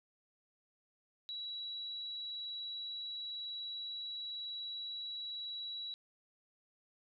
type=tone; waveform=sine; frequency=3907 Hz; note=B7; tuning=19 cents flat; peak=-40 dBFS; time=1.29-5.94 s; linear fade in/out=0 ms; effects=none